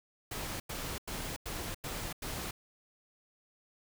pink noise bursts, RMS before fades -39 dBFS, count 6, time 0.31-2.51 s, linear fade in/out 5 ms, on 290 ms, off 92 ms, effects none

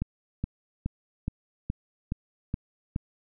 click train, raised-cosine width 5 ms, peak -16 dBFS, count 8, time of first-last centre 0.02-2.961 s, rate 2.38 Hz, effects none

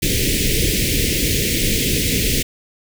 pink band-stop noise, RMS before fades -18 dBFS, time 0.02-2.43 s, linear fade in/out 10 ms, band 490 to 2000 Hz, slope 48 dB/octave, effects none

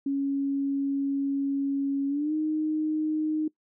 sine tone with pitch glide, 277.2 to 309.4 Hz, C#4 to D#4, 0 to -10 cents, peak -24 dBFS, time 0.06-3.48 s, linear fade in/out 5 ms, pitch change +190 cents, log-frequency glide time 2.08-2.33 s, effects noise-tail reverb RT60 0.1 s tail -21 dB re dry

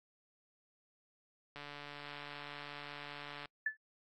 click train, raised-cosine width 0.3 ms, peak -31 dBFS, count 276, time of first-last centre 1.56-3.457 s, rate 145 Hz
sine tone with exponential decay, 1741 Hz, A6, 19 cents flat, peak -28 dBFS, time 3.66-3.77 s, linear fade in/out 5 ms, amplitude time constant 23 ms
effects noise-tail reverb RT60 0.1 s tail -26 dB re dry + AAC 48 kbps

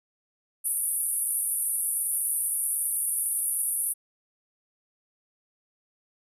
pink band-pass noise, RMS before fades -28 dBFS, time 0.64-3.94 s, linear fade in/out 20 ms, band 9300 to 12000 Hz, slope 96 dB/octave, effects none

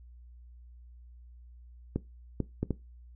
clicks, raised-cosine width 3 ms, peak -16 dBFS, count 4, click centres 1.96 / 2.403 / 2.63 / 2.707 s, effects noise-tail reverb RT60 0.2 s tail -18 dB re dry + added 60 Hz sine -49 dBFS peak until 3.15 s

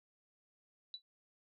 sine tone with exponential decay, 3951 Hz, B7, in tune, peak -38 dBFS, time 0.94-1.02 s, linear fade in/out 1 ms, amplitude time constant 16 ms, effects none

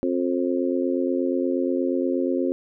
harmonic tone, 88.4 Hz, F2, 22 cents sharp, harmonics 3 / 4 / 5 / 6, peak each -24 / -25 / -31 / -28 dBFS, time 0.03-2.52 s, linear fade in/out 0 ms, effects none

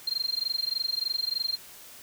triangle tone with amplitude modulation, 4186 Hz, C8, in tune, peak -21 dBFS, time 0.07-1.57 s, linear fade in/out 5 ms, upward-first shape sine, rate 23.3 Hz, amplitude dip 100%, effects tanh soft clip ceiling -20 dBFS + white hiss -48 dBFS RMS until 2.02 s

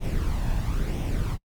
brown noise with flanger, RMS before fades -25 dBFS, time 0-1.38 s, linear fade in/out 50 ms, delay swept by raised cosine 0.33 to 1.18 ms, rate 1 Hz, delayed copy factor +0.5, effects noise-tail reverb RT60 0.1 s tail -26 dB re dry + MP3 96 kbps

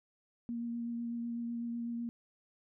sine tone with vibrato, 235 Hz, A#3, 14 cents sharp, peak -35 dBFS, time 0.49-2.09 s, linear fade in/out 0 ms, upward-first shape triangle, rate 8 Hz, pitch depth 16 cents each way, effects none

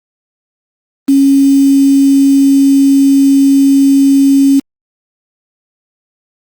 sine tone with quantisation, 275.1 Hz, C#4, 13 cents flat, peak -4 dBFS, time 1.08-4.6 s, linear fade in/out 10 ms, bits 4, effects Opus 32 kbps

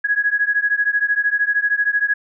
sine beating tone pair, 1661.2 / 1674.2 Hz, G#6 / G#6, 0 / +13 cents, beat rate 13 Hz, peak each -18 / -19 dBFS, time 0.04-2.14 s, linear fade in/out 10 ms, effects none

